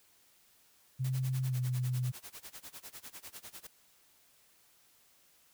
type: tone with pitch glide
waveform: sine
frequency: 130 to 125.86 Hz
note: C3 to B2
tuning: -11 to +33 cents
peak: -30 dBFS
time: 0.99-2.12 s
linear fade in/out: 20 ms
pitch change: -56 cents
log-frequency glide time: 1.49-1.55 s
type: noise with tremolo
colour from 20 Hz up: white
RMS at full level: -46 dBFS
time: 1.04-3.67 s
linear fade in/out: 5 ms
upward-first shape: sine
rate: 10 Hz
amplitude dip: 100%
effects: white hiss -66 dBFS RMS until 5.53 s